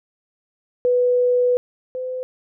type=tone pair in turn; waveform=sine; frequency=493.9 / 510.1 Hz; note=B4 / C5; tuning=0 / -44 cents; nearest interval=minor second; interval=56 cents; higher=second; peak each=-14 / -24 dBFS; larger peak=first; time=0.85-1.57 / 1.95-2.23 s; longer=first; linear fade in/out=0 ms; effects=none